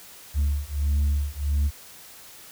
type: beating tone pair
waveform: sine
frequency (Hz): 71.3 / 72.8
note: C#2 / D2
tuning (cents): +49 / -15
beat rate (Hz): 1.5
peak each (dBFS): -22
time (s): 0.34-1.71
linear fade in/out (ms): 50
effects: tanh soft clip ceiling -18 dBFS + white hiss -46 dBFS RMS until 2.51 s